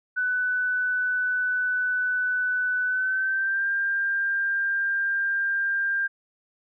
sine tone with pitch glide, 1496 to 1594.1 Hz, F#6 to G6, +19 to +29 cents, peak -22 dBFS, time 0.16-6.08 s, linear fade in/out 20 ms, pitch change +110 cents, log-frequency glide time 2.84-3.68 s, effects none

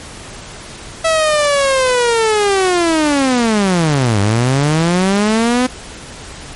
sawtooth linear two-way sweep, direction down then up, 657 to 98 to 256 Hz, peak -7 dBFS, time 1.04-5.67 s, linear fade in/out 10 ms, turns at 4.2 s, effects pink hiss -32 dBFS RMS until 6.55 s + MP3 48 kbps

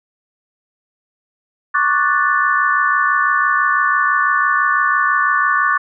sine chord, D major seventh, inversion third, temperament equal, 1108.7 / 1174.7 / 1480 / 1760 Hz, C#6 / D6 / F#6 / A6, 0 / 0 / 0 / 0 cents, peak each -18 dBFS, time 1.74-5.78 s, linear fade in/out 10 ms, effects none

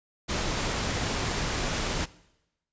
pink noise, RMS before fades -29 dBFS, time 0.28-2.06 s, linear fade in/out 20 ms, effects noise-tail reverb RT60 0.9 s tail -20 dB re dry + resampled to 16000 Hz

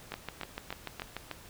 two click trains, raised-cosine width 0.3 ms, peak -21 / -20 dBFS, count 4 / 9, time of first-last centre 0.12-0.997 / 0.14-1.313 s, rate 3.42 / 6.82 Hz, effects pink hiss -52 dBFS RMS until 1.49 s

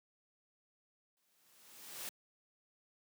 white noise with exponential growth, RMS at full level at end -42 dBFS, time 1.17-2.09 s, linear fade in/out 0 ms, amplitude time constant 200 ms, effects high-pass 150 Hz 12 dB/octave

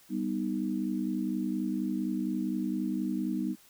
sine chord, G augmented, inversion none, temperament equal, 196 / 246.9 / 311.1 Hz, G3 / B3 / D#4, 0 / 0 / 0 cents, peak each -33 dBFS, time 0.09-3.56 s, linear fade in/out 50 ms, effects white hiss -59 dBFS RMS until 3.69 s

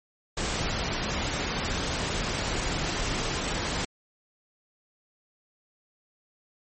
pink noise, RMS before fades -29 dBFS, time 0.37-3.85 s, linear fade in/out 5 ms, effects MP3 32 kbps

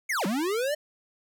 square linear two-way sweep, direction down then up, 2278 to 177.6 to 617 Hz, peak -26 dBFS, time 0.09-0.75 s, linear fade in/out 10 ms, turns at 0.26 s, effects none

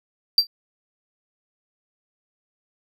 triangle tone with exponential decay, 4699 Hz, D8, in tune, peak -6 dBFS, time 0.38-0.47 s, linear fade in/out 2 ms, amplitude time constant 19 ms, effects tanh soft clip ceiling -2 dBFS

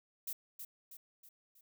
violet noise with echo, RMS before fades -40 dBFS, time 0.27-0.33 s, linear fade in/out 5 ms, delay 320 ms, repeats 4, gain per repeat -6 dB, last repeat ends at 1.61 s, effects none

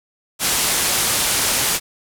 white low-pass noise, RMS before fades -19 dBFS, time 0.39-1.8 s, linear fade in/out 50 ms, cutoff 12000 Hz, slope 24 dB/octave, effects none

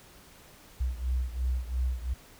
sine beating tone pair, 62 / 64.9 Hz, B1 / C2, +7 / -13 cents, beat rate 2.9 Hz, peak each -29 / -32 dBFS, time 0.8-2.14 s, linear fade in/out 10 ms, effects pink hiss -54 dBFS RMS until 2.39 s

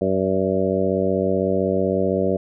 harmonic tone with a mistuned harmonic, 95.8 Hz, G2, 39 cents flat, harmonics 1 / 2 / 3 / 4 / 5 / 6 / 7, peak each -30 / -24 / -27 / -24 / -24 / -24 / -29 dBFS, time 0.01-2.37 s, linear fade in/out 5 ms, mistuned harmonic 7, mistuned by -26 cents, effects none

